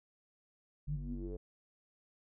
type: tone with low-pass filter sweep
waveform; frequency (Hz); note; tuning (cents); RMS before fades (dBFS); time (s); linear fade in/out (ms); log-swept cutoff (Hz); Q
square; 47.75; G1; -45; -40; 0.87-1.37; 10; 130 to 470; 7.9
effects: none